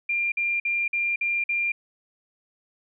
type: tone bursts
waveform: sine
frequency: 2391 Hz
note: D7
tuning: 30 cents sharp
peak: -22 dBFS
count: 6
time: 0.09-1.72 s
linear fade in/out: 5 ms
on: 230 ms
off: 50 ms
effects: none